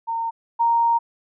sine tone pair in turn, 916 / 930.4 Hz, A#5 / A#5, -31 / -4 cents, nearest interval unison, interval 27 cents, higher second, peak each -22 / -15 dBFS, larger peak second, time 0.07-0.31 / 0.59-0.99 s, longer second, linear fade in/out 20 ms, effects none

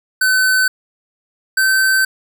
square tone pair in turn, 1519 / 1542 Hz, F#6 / G6, +45 / -29 cents, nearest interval unison, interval 26 cents, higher second, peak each -12 dBFS, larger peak neither, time 0.21-0.68 / 1.57-2.05 s, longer second, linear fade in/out 5 ms, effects none

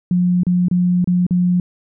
sine tone with dropouts, 178.6 Hz, F3, 39 cents sharp, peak -12 dBFS, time 0.11-1.6 s, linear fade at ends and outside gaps 2 ms, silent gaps 0.434-0.467 / 0.684-0.712 / 1.044-1.074 / 1.266-1.308 s, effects none

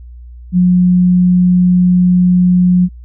sine tone, 180 Hz, F#3, 47 cents flat, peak -6 dBFS, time 0.52-2.89 s, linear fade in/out 50 ms, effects added 60 Hz sine -30 dBFS peak until 3.04 s

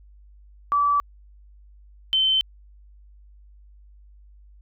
sine tone pair in turn, 1154 / 3081 Hz, D6 / G7, -31 / -31 cents, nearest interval octave + perfect fourth, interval 1700 cents, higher second, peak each -17 dBFS, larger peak neither, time 0.72-1 / 2.13-2.41 s, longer neither, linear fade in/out 0 ms, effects added 50 Hz sine -47 dBFS peak until 4.61 s

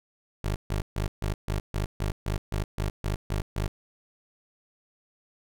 20% pulse tone bursts, 50.8 Hz, G#1, 38 cents flat, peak -21 dBFS, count 13, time 0.44-3.68 s, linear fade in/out 5 ms, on 120 ms, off 140 ms, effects none

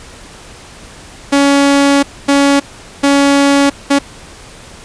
sawtooth tone bursts at uneven times, 280.7 Hz, C#4, 22 cents sharp, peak -3 dBFS, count 4, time 1.32-2.03 / 2.28-2.6 / 3.03-3.7 / 3.9-3.99 s, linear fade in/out 10 ms, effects pink hiss -35 dBFS RMS until 4.84 s + resampled to 22050 Hz

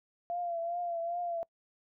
sine tone with vibrato, 687 Hz, F5, 29 cents flat, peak -32 dBFS, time 0.3-1.43 s, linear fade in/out 0 ms, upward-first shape triangle, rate 2.5 Hz, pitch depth 55 cents each way, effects noise-tail reverb RT60 0.1 s tail -25 dB re dry

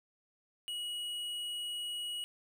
sine tone with hard clipping, 2910 Hz, F#7, 29 cents flat, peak -38 dBFS, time 0.68-2.24 s, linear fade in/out 0 ms, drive 8 dB, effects none

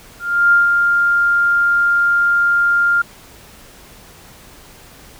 sine tone with ADSR envelope, 1400 Hz, F6, 4 cents sharp, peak -7 dBFS, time 0.19-3.02 s, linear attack 330 ms, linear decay 150 ms, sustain -4 dB, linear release 7 ms, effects pink hiss -42 dBFS RMS until 5.19 s

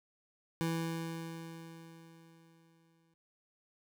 25% pulse tone with exponential decay, 164.81 Hz, E3, in tune, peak -27 dBFS, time 0.61-3.14 s, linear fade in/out 0 ms, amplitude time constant 550 ms, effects none

